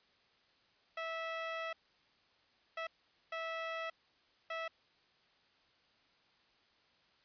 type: tone bursts at uneven times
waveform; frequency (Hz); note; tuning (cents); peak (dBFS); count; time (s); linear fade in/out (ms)
15% pulse; 654; E5; -14; -32; 4; 0.97-1.73 / 2.77-2.87 / 3.32-3.9 / 4.5-4.68; 5
effects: white hiss -70 dBFS RMS until 7.24 s + resampled to 11025 Hz